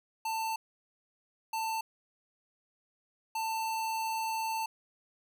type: tone bursts at uneven times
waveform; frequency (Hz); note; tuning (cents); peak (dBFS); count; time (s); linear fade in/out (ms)
square; 891; A5; +22; -32; 3; 0.25-0.56 / 1.53-1.81 / 3.35-4.66; 5
effects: none